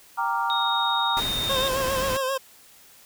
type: chord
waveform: sine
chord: G minor seventh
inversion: none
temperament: equal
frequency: 784 / 932.3 / 1174.7 / 1396.9 Hz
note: G5 / Bb5 / D6 / F6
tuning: 0 / 0 / 0 / 0 cents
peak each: -30 / -25 / -29 / -30 dBFS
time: 0.17-1.21 s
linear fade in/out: 20 ms
type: tone with pitch glide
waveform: sine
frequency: 3729 to 3661 Hz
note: A#7 to A#7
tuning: 0 to -32 cents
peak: -25 dBFS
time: 0.5-1.68 s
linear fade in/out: 0 ms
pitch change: -32 cents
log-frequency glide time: 1.15-1.35 s
type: noise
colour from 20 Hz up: pink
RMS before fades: -31 dBFS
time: 1.17-2.17 s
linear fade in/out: 0 ms
type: tone with vibrato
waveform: 25% pulse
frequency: 530 Hz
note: C5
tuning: 22 cents sharp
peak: -20 dBFS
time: 1.49-2.38 s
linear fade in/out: 10 ms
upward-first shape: sine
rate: 7.5 Hz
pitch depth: 54 cents each way
effects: white hiss -52 dBFS RMS until 3.05 s